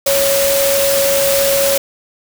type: tone in noise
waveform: sine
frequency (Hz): 554.4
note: C#5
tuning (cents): 0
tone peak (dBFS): -13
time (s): 0.06-1.78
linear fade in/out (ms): 5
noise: white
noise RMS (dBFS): -17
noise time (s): 0.06-1.78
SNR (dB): +1
effects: none